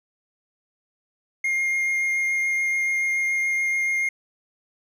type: tone with vibrato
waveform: triangle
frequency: 2127 Hz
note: C7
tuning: 28 cents sharp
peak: -19 dBFS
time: 1.44-4.09 s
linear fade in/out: 5 ms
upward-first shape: triangle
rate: 7 Hz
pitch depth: 10 cents each way
effects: none